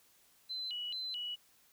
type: tone with vibrato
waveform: sine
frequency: 3448 Hz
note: A7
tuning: 36 cents flat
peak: -37 dBFS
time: 0.49-1.36 s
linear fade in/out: 20 ms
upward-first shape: square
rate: 2.3 Hz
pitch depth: 280 cents each way
effects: white hiss -67 dBFS RMS until 1.72 s